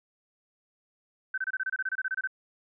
sine tone bursts, 1535 Hz, G6, 37 cents flat, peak -27 dBFS, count 15, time 1.34-2.274 s, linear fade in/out 5 ms, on 38 ms, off 26 ms, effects none

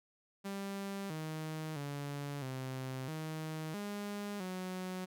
sawtooth tone with pitch steps, 197.4 / 156.9 / 142.9 / 130.7 / 157.3 / 204.5 / 184.5 Hz, G3 / D#3 / D3 / C3 / D#3 / G#3 / F#3, +12 / +15 / -47 / -1 / +19 / -26 / -5 cents, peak -35 dBFS, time 0.44-5.06 s, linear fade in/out 20 ms, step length 660 ms, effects none

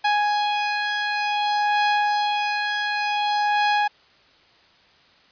sawtooth beating tone pair, 830.6 / 831.15 Hz, G#5 / G#5, 0 / +1 cents, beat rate 0.55 Hz, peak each -23 / -17 dBFS, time 0.04-3.88 s, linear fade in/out 10 ms, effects white hiss -55 dBFS RMS until 5.31 s + resampled to 11025 Hz

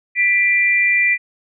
sine tone pair together, 1975.5 / 2369 Hz, B6 / D7, 0 / +14 cents, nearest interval minor third, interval 314 cents, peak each -15 dBFS, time 0.15-1.18 s, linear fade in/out 50 ms, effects none

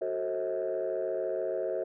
sine chord, F# diminished seventh, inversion none, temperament just, 370 / 444 / 532.8 / 639.4 Hz, F#4 / A4 / C5 / Eb5, 0 / +16 / +31 / +47 cents, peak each -34 / -35 / -33 / -33 dBFS, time 0.01-1.84 s, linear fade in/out 10 ms, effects tanh soft clip ceiling -23 dBFS

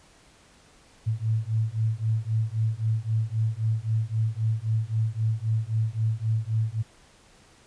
sine beating tone pair, 109 / 112.8 Hz, A2 / A2, -16 / +44 cents, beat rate 3.8 Hz, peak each -26 dBFS, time 1.06-6.83 s, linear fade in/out 20 ms, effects pink hiss -56 dBFS RMS until 7.66 s + resampled to 22050 Hz

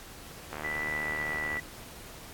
click train, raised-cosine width 0.5 ms, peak -22 dBFS, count 80, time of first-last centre 0.53-1.569 s, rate 76 Hz
sine tone with pitch glide, 1975.5 to 1963 Hz, B6 to B6, 0 to -11 cents, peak -31 dBFS, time 0.64-1.6 s, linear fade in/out 5 ms, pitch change -11 cents, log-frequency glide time 0.82-1.29 s
effects pink hiss -47 dBFS RMS until 2.33 s + AAC 64 kbps

